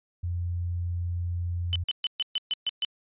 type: tone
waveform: sine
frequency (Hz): 87.31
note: F2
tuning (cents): 0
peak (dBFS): -27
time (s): 0.23-1.84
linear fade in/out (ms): 10
type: tone bursts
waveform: sine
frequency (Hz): 3022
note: F#7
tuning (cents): +36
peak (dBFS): -24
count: 8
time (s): 1.73-2.848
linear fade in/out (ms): 0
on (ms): 26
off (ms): 130
effects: resampled to 8000 Hz